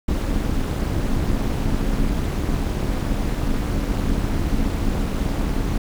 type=noise with amplitude modulation; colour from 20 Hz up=brown; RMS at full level=-18 dBFS; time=0.08-5.78 s; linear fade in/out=5 ms; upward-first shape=sine; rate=242 Hz; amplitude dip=75%; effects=none